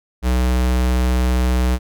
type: tone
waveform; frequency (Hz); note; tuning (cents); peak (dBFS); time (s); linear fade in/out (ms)
square; 62.5; B1; +21; -15; 0.22-1.79; 50
effects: none